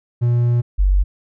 triangle / sine tone pair in turn, 120 / 47.62 Hz, B2 / G1, -49 / -49 cents, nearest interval octave + major third, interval 1600 cents, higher first, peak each -11 dBFS, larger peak neither, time 0.21-0.62 / 0.78-1.04 s, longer first, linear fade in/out 20 ms, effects none

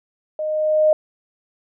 sine tone with level ramp, 617 Hz, D#5, 15 cents flat, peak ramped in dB -22 to -10 dBFS, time 0.39-0.93 s, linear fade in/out 2 ms, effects none

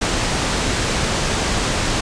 pink low-pass noise, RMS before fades -20 dBFS, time 0.01-2.01 s, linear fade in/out 10 ms, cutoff 8600 Hz, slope 24 dB/octave, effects resampled to 22050 Hz

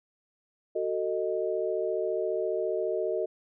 sine chord, D# diminished, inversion first, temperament just, 373.4 / 448 / 622.3 Hz, F#4 / A4 / D#5, +16 / +31 / 0 cents, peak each -31 dBFS, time 0.75-3.26 s, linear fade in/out 10 ms, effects none

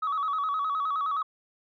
sine tone with vibrato, 1201 Hz, D6, 38 cents sharp, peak -24 dBFS, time 0.02-1.23 s, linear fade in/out 10 ms, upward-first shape square, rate 9.6 Hz, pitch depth 100 cents each way, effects tanh soft clip ceiling -23 dBFS

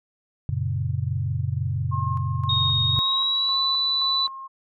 sine chord, F# major, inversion none, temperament equal, 92.5 / 116.54 / 138.59 Hz, F#2 / A#2 / C#3, 0 / 0 / 0 cents, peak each -27 dBFS, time 0.49-2.99 s, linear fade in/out 0 ms
sine tone with tremolo, 1071 Hz, C6, 40 cents sharp, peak -27 dBFS, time 1.91-4.48 s, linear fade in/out 20 ms, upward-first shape square, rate 1.9 Hz, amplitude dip 55%
sine tone with pitch glide, 3729 to 3974 Hz, A#7 to B7, 0 to +10 cents, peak -20 dBFS, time 2.49-4.27 s, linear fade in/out 5 ms, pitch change +110 cents, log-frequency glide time 2.86-3.58 s
effects none

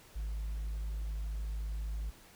sine tone, 52.8 Hz, G#1, 29 cents sharp, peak -32 dBFS, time 0.15-2.11 s, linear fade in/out 20 ms, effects tanh soft clip ceiling -33 dBFS + pink hiss -58 dBFS RMS until 2.35 s

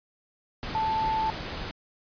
sine tone in noise, 880 Hz, A5, in tune, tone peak -24 dBFS, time 0.75-1.3 s, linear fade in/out 0 ms, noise pink, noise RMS -35 dBFS, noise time 0.63-1.71 s, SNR +8 dB, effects resampled to 11025 Hz

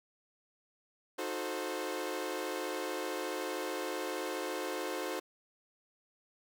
sawtooth chord, D# diminished seventh, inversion none, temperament equal with one note detuned, 311.1 / 364.7 / 440 / 523.3 Hz, D#4 / F#4 / A4 / C5, 0 / -25 / 0 / 0 cents, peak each -38 / -36 / -38 / -36 dBFS, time 1.18-5.2 s, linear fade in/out 10 ms, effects none

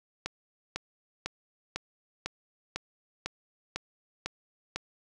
click train, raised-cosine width 0.2 ms, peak -15 dBFS, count 10, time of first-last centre 0.26-4.76 s, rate 2 Hz, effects none

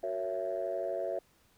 sine chord, F# dominant seventh, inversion none, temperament just, 370 / 462.5 / 555 / 666 Hz, F#4 / A#4 / C#5 / E5, 0 / -14 / +2 / +18 cents, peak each -39 / -40 / -36 / -34 dBFS, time 0.03-1.19 s, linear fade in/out 5 ms, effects tanh soft clip ceiling -24 dBFS + pink hiss -67 dBFS RMS until 1.57 s

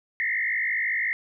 sine tone with frequency modulation, 1975.5 Hz, B6, in tune, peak -23 dBFS, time 0.2-1.13 s, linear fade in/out 0 ms, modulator 52.8 Hz, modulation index 3.2, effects none

